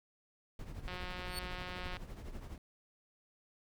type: noise with tremolo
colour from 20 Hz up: brown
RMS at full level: -42 dBFS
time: 0.59-2.58 s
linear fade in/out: 2 ms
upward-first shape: triangle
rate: 12 Hz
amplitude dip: 70%
type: click train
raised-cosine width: 0.3 ms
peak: -28 dBFS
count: 198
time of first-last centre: 0.88-1.968 s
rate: 181 Hz
type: tone with exponential growth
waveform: sawtooth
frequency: 4435 Hz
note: C#8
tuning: in tune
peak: -34 dBFS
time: 1.24-1.39 s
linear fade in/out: 2 ms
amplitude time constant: 32 ms
effects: none